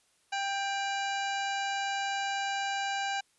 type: harmonic tone with a mistuned harmonic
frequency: 791 Hz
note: G5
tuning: 15 cents sharp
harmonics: 1 / 2 / 3 / 4 / 5 / 6 / 7 / 8 / 9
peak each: -32 / -36 / -40 / -41 / -43 / -47 / -51 / -49 / -48 dBFS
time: 0.32-3.21 s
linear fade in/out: 10 ms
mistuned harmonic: 4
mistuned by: -150 cents
effects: white hiss -69 dBFS RMS until 3.38 s + resampled to 24000 Hz